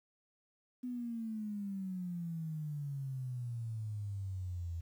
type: exponential sweep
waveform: sine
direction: down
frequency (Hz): 252.3 to 82.7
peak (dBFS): -37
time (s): 0.83-4.81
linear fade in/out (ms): 10
effects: 11-bit